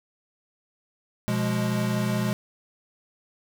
square chord, F diminished, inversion second, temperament equal with one note detuned, 123.47 / 176.03 / 207.7 Hz, Cb3 / F3 / Ab3, 0 / +14 / 0 cents, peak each -28 / -32 / -27 dBFS, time 1.28-2.33 s, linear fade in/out 0 ms, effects none

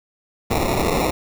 white noise with sample-and-hold, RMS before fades -20 dBFS, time 0.5-1.11 s, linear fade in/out 10 ms, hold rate 1575 Hz, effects none

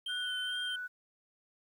triangle tone with vibrato, 3136 Hz, G7, in tune, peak -34 dBFS, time 0.06-0.76 s, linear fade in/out 5 ms, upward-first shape sine, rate 2.3 Hz, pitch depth 29 cents each way
sine tone, 1482 Hz, F#6, 2 cents sharp, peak -37 dBFS, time 0.08-0.88 s, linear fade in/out 20 ms
effects 11-bit

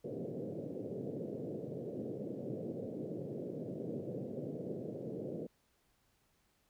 white band-pass noise, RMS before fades -42 dBFS, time 0.04-5.47 s, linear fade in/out 5 ms, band 110 to 540 Hz, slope 48 dB/octave, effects pink hiss -75 dBFS RMS until 6.69 s

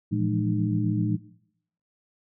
sine tone cluster, 113.3 / 166.5 / 174.3 / 209.9 / 304.8 Hz, A#2 / E3 / F3 / G#3 / D#4, -49 / +18 / -3 / +19 / -36 cents, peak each -27 / -32 / -30 / -28 / -29 dBFS, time 0.11-1.17 s, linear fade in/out 20 ms, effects noise-tail reverb RT60 0.7 s tail -18 dB re dry

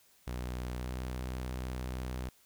sawtooth tone with pitch glide, 61.74 to 63.11 Hz, B1 to B1, 0 to +38 cents, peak -32 dBFS, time 0.27-2.29 s, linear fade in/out 5 ms, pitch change +38 cents, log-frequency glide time 0.71-0.96 s, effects white hiss -65 dBFS RMS until 2.45 s

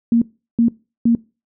sine tone bursts, 232.8 Hz, A#3, 2 cents flat, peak -10 dBFS, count 3, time 0.12-1.151 s, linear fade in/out 2 ms, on 97 ms, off 370 ms, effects noise-tail reverb RT60 0.3 s tail -22 dB re dry

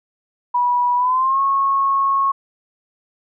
sine tone with pitch glide, 976 to 1095.5 Hz, B5 to C#6, -21 to -21 cents, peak -14 dBFS, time 0.54-2.32 s, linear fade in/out 10 ms, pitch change +200 cents, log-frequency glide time 0.96-1.41 s, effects none

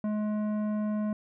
triangle tone with tanh clipping, 211.6 Hz, G#3, 33 cents sharp, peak -29 dBFS, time 0.04-1.13 s, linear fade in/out 2 ms, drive 16 dB, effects none

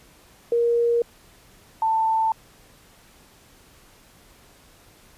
sine tone pair in turn, 470.9 / 888.9 Hz, A#4 / A5, +18 / +17 cents, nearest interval major seventh, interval 1099 cents, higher second, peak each -17 / -18 dBFS, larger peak first, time 0.52-1.02 / 1.82-2.32 s, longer neither, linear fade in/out 2 ms, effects pink hiss -53 dBFS RMS until 5.17 s + resampled to 32000 Hz

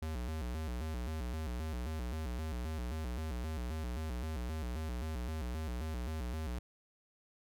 square tone with vibrato, 69.3 Hz, C#2, in tune, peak -37 dBFS, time 0.02-6.59 s, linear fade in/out 5 ms, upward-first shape square, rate 3.8 Hz, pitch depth 230 cents each way, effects none

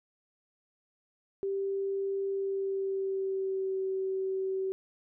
sine tone with pitch glide, 392 to 381.7 Hz, G4 to G4, 0 to -46 cents, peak -29 dBFS, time 1.43-4.72 s, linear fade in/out 0 ms, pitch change -46 cents, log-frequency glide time 2.29-3.79 s, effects none

